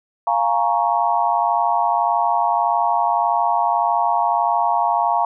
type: chord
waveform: sine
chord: Bb minor seventh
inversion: second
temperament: equal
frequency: 698.5 / 830.6 / 932.3 / 1108.7 Hz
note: F5 / Ab5 / Bb5 / Db6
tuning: 0 / 0 / 0 / 0 cents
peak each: -20 / -22 / -19 / -24 dBFS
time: 0.27-5.25 s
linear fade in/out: 2 ms
effects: none